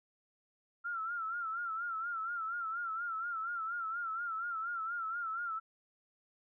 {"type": "tone with vibrato", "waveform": "sine", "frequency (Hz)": 1361, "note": "F6", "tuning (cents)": -45, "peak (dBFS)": -35, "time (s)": [0.84, 5.6], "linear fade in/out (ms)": 20, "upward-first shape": "sine", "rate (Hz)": 4.2, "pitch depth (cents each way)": 85, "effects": []}